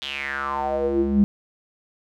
square tone with band-pass filter sweep, 69.3 Hz, C#2, in tune, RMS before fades -23 dBFS, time 0.02-1.24 s, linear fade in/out 0 ms, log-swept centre 3500 to 190 Hz, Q 6.7, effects none

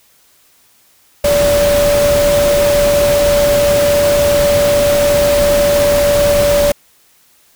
sine tone in noise, 578 Hz, D5, 28 cents flat, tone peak -9 dBFS, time 1.24-6.72 s, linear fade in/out 5 ms, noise pink, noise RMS -18 dBFS, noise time 1.24-6.72 s, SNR +6 dB, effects white hiss -51 dBFS RMS until 7.55 s

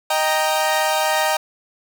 sawtooth chord, Eb major, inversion none, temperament equal, 622.3 / 784 / 932.3 Hz, Eb5 / G5 / Bb5, 0 / 0 / 0 cents, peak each -17 / -18 / -18 dBFS, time 0.1-1.37 s, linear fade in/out 5 ms, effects 8-bit

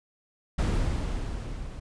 brown noise with level ramp, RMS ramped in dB -23 to -39 dBFS, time 0.58-1.8 s, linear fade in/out 10 ms, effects resampled to 22050 Hz

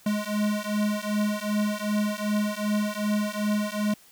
square beating tone pair, 208.1 / 210.7 Hz, G#3 / G#3, +4 / +25 cents, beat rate 2.6 Hz, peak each -28 dBFS, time 0.06-3.94 s, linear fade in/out 5 ms, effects white hiss -55 dBFS RMS until 4.11 s

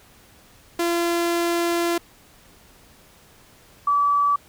sawtooth / sine tone pair in turn, 342 / 1150.3 Hz, F4 / D6, -36 / -36 cents, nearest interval octave + major sixth, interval 2100 cents, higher second, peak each -16 dBFS, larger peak neither, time 0.79-1.98 / 3.87-4.36 s, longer first, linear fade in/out 5 ms, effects pink hiss -52 dBFS RMS until 4.48 s

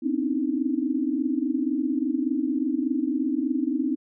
sine tone cluster, 252.8 / 269.7 / 294.6 / 318.1 Hz, B3 / C#4 / D4 / D#4, +41 / -47 / +6 / +38 cents, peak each -28 dBFS, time 0.02-3.96 s, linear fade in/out 20 ms, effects none

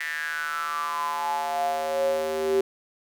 square tone with high-pass filter sweep, 78.3 Hz, D#2, 11 cents sharp, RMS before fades -27 dBFS, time 0-2.61 s, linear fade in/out 5 ms, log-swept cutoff 1900 to 390 Hz, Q 9.1, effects none

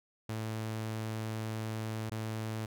sawtooth tone with dropouts, 110 Hz, A2, in tune, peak -31 dBFS, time 0.29-2.66 s, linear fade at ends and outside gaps 5 ms, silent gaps 2.097-2.115 s, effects none

